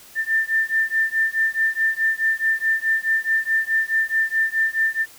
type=beating tone pair; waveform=sine; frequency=1785 / 1789.7 Hz; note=A6 / A6; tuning=+24 / +29 cents; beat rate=4.7 Hz; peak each=-21 dBFS; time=0.15-5.06 s; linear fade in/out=50 ms; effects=white hiss -46 dBFS RMS until 5.18 s